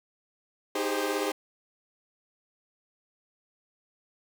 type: chord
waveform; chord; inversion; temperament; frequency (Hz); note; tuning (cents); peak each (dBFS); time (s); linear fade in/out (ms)
sawtooth; Ab major seventh; second; equal with one note detuned; 311.1 / 392 / 408.9 / 523.3; Eb4 / G4 / Ab4 / C5; 0 / 0 / -27 / 0; -29; 0.75-1.32; 5
effects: none